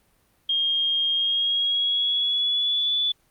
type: tone with pitch glide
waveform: sine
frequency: 3230 to 3462 Hz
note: G#7 to A7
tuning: -49 to -29 cents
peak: -20 dBFS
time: 0.49-3.12 s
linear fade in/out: 5 ms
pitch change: +120 cents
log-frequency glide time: 1.13-2.93 s
effects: pink hiss -64 dBFS RMS until 3.3 s + Opus 32 kbps